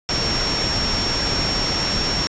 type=tone in noise; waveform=sine; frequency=5500 Hz; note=F8; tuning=27 cents flat; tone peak=-22 dBFS; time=0.09-2.27 s; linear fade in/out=0 ms; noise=pink; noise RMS=-23 dBFS; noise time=0.09-2.27 s; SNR=-2 dB; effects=resampled to 16000 Hz